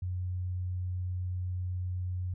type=tone; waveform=sine; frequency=90.8 Hz; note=F#2; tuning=32 cents flat; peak=-31 dBFS; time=0.02-2.34 s; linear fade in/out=5 ms; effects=none